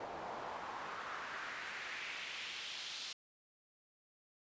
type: noise with band-pass filter sweep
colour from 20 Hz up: pink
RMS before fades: -45 dBFS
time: 0-3.13 s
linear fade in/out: 5 ms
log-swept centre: 690 to 4100 Hz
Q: 1.9
effects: resampled to 16000 Hz